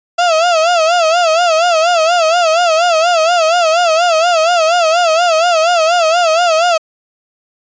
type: tone with vibrato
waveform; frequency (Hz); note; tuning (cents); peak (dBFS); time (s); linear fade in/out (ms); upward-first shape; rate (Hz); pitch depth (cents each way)
35% pulse; 670; E5; +28; -7; 0.18-6.78; 10; sine; 4.2; 110
effects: resampled to 16000 Hz